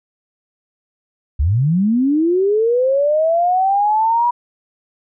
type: linear sweep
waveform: sine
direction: up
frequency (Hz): 62.4 to 973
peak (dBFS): -12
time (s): 1.39-4.31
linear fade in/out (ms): 10
effects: none